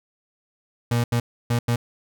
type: tone bursts at uneven times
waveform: 35% pulse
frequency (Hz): 118.8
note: A#2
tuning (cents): +33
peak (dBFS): -17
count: 4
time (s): 0.91-1.04 / 1.12-1.2 / 1.5-1.59 / 1.68-1.76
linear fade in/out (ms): 5
effects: none